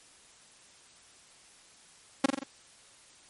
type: tone with echo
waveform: sawtooth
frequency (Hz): 272.6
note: C#4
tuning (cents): -29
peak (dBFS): -15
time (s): 2.24-2.26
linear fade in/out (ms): 5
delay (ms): 44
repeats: 4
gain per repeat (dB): -4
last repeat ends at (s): 2.436
effects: white hiss -57 dBFS RMS until 3.29 s + MP3 48 kbps